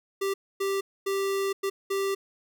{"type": "tone bursts at uneven times", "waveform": "square", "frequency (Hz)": 392, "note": "G4", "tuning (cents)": 0, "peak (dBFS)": -26, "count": 5, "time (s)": [[0.21, 0.34], [0.6, 0.81], [1.06, 1.53], [1.63, 1.7], [1.9, 2.15]], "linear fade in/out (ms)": 10, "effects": []}